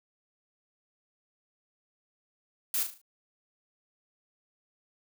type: noise with echo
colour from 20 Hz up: blue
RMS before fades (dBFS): -29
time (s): 2.74-2.83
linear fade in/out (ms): 2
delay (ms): 37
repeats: 5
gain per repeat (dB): -7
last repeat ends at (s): 3.015
effects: none